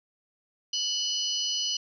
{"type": "harmonic tone with a mistuned harmonic", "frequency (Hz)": 987.8, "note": "B5", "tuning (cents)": 0, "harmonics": [3, 4, 5, 6], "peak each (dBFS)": [-30, -34, -33, -33], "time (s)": [0.73, 1.77], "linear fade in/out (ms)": 5, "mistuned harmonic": 4, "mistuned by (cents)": 130, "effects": []}